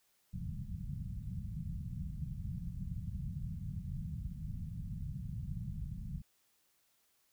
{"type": "low-pass noise", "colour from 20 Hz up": "white", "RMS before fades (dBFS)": -41, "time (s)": [0.33, 6.22], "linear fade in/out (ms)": 10, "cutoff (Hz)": 180, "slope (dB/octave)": 48, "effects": ["white hiss -74 dBFS RMS until 7.32 s"]}